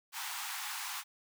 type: high-pass noise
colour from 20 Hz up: pink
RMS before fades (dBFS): -40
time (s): 0.12-1.04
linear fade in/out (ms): 50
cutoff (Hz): 780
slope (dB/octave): 96
effects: none